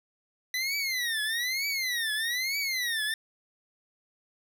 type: tone with vibrato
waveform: 25% pulse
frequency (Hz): 1975.5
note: B6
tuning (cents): 0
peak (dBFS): -24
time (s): 0.54-3.14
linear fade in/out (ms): 2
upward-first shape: triangle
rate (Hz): 1.1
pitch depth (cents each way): 270
effects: none

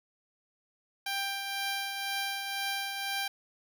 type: tone with tremolo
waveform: 10% pulse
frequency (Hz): 790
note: G5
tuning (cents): +13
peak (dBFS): -22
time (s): 1.06-3.28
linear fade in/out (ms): 5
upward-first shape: triangle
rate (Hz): 2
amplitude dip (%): 45
effects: none

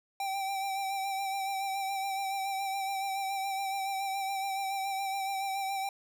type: tone with vibrato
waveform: square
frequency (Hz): 780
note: G5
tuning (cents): -9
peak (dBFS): -32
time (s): 0.2-5.89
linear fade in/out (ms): 2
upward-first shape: sine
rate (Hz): 7.1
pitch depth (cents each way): 31
effects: none

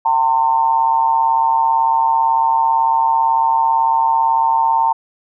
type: tone with amplitude modulation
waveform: sine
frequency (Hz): 907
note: A#5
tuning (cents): -48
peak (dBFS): -8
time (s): 0.05-4.93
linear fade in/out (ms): 10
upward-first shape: sine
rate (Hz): 138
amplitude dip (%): 75
effects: none

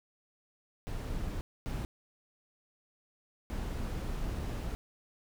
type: noise bursts at uneven times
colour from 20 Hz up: brown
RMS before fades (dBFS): -36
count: 3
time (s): 0.87-1.41 / 1.66-1.85 / 3.5-4.75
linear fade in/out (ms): 0
effects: none

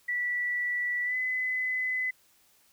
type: tone with pitch glide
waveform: sine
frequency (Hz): 1957 to 2017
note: B6 to B6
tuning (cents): -16 to +36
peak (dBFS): -27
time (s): 0.08-2.11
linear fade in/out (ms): 10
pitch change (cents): +52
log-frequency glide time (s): 1.04-1.16
effects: white hiss -64 dBFS RMS until 2.72 s

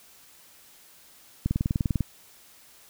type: click train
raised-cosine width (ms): 5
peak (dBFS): -12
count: 12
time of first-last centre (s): 1.46-2.007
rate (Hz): 20.1
effects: white hiss -54 dBFS RMS until 2.89 s

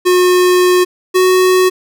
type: tone pair in turn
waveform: square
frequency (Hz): 361.9 / 369.7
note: F#4 / F#4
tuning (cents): -38 / -1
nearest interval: unison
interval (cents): 37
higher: second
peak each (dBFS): -8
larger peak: neither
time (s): 0.05-0.85 / 1.14-1.7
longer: first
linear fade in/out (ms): 20
effects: none

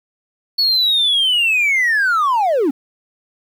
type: linear sweep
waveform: triangle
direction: down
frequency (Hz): 4435 to 248.1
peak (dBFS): -10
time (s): 0.58-2.71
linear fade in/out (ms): 10
effects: tanh soft clip ceiling -8 dBFS + 8-bit

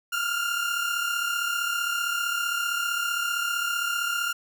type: tone pair together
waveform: 30% pulse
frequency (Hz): 1376.6 / 1412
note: F6 / F6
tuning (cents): -25 / +19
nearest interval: unison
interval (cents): 44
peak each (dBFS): -28 / -24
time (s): 0.12-4.33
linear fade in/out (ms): 10
effects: none

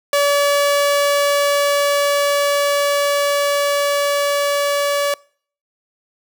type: tone with level ramp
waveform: sawtooth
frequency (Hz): 572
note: D5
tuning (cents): -46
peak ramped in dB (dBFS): -9 to -12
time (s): 0.13-5.14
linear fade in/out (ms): 2
effects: noise-tail reverb RT60 0.5 s tail -25 dB re dry

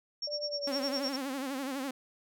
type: tone with tremolo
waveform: sine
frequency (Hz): 5500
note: F8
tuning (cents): -27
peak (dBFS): -31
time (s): 0.22-1.16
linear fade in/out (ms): 2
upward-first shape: sine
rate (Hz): 9.8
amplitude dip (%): 100
type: tone with pitch glide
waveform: sine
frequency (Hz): 589 to 562.7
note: D5 to C#5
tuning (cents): +5 to +26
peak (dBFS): -36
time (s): 0.27-1.08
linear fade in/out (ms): 5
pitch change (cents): -79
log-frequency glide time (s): 0.47-0.7
type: tone with vibrato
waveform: sawtooth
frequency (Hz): 269.4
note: C#4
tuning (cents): -49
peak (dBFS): -30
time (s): 0.67-1.91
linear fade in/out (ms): 5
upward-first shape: sine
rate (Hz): 12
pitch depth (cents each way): 97
effects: none

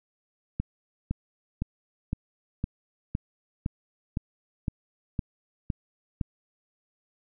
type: click train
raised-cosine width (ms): 5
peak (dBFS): -15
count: 12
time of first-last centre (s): 0.6-6.212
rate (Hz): 1.96
effects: none

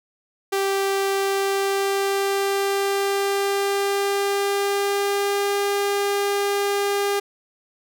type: tone with pitch glide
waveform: sawtooth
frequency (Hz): 392 to 402.6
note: G4 to G4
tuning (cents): 0 to +46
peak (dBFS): -16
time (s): 0.52-7.2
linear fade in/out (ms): 10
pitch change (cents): +46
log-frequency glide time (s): 1.15-5.59
effects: none

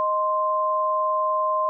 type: tone pair together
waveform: sine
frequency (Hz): 621.4 / 1045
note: D#5 / C6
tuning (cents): -2 / -2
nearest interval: major sixth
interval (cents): 900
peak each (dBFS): -25 / -21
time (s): 0-1.69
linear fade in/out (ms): 0
effects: none

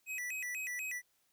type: tone with vibrato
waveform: square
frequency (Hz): 2231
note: C#7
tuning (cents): +11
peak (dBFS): -38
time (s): 0.06-1.02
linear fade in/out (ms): 50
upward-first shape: square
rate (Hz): 4.1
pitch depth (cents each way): 220
effects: white hiss -75 dBFS RMS until 1.32 s

